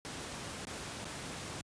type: noise with dropouts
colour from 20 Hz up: pink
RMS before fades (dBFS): -42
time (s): 0.05-1.61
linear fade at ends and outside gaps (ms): 0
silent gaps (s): 0.651-0.67 / 1.045-1.053
effects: high-pass 80 Hz 12 dB/octave + resampled to 22050 Hz